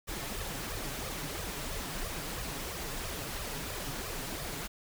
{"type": "noise with flanger", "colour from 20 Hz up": "pink", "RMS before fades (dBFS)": -38, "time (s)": [0.07, 4.68], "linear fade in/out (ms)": 20, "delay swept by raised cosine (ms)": [1.6, 7.3], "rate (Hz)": 3, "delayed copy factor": 0.9, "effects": []}